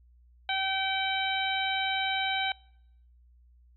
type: harmonic tone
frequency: 770 Hz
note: G5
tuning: 31 cents flat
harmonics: 1 / 2 / 3 / 4 / 5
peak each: -31 / -34 / -33 / -34 / -35 dBFS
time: 0.49-2.52 s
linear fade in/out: 2 ms
effects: noise-tail reverb RT60 0.8 s tail -26 dB re dry + added 60 Hz sine -56 dBFS peak until 3.76 s